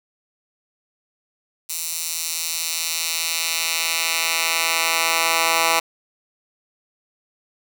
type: tone with high-pass filter sweep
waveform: 10% pulse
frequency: 164.81 Hz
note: E3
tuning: in tune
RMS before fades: -22 dBFS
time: 1.69-5.8 s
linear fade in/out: 10 ms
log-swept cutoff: 7100 to 1100 Hz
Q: 0.81
effects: none